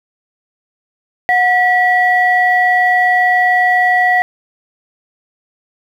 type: tone pair together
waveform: sine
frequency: 729 / 1943.8 Hz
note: F#5 / B6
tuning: -26 / -28 cents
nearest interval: octave + perfect fourth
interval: 1698 cents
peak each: -11 dBFS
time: 1.29-4.22 s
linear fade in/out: 0 ms
effects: tanh soft clip ceiling -1 dBFS + 7-bit